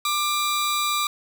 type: tone pair together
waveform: sawtooth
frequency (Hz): 1188 / 3889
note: D6 / B7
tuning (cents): +20 / -27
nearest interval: octave + major sixth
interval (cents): 2053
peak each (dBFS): -19 / -24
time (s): 0.05-1.07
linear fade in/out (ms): 2
effects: none